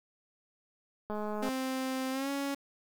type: click train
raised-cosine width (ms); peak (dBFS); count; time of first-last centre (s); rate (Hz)
1; -24; 83; 1.1-1.489; 211
type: tone with pitch glide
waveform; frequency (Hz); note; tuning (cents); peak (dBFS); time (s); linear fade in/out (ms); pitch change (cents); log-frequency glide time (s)
sawtooth; 261.6 to 278.8; C4 to C#4; 0 to +10; -28; 1.42-2.55; 10; +110; 2.11-2.3
effects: 9-bit